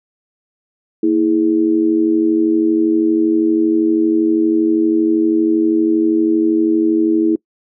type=tone with amplitude modulation; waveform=sine; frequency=325.1 Hz; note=E4; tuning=24 cents flat; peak=-7 dBFS; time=1.03-7.36 s; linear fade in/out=5 ms; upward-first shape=sine; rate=92.6 Hz; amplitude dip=80%; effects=noise-tail reverb RT60 0.1 s tail -24 dB re dry